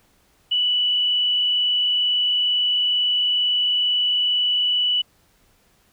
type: tone with frequency modulation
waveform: sine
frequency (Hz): 2960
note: F#7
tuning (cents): 0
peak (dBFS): -17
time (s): 0.51-5.02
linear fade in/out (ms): 10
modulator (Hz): 37.8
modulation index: 0.86
effects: pink hiss -60 dBFS RMS until 5.92 s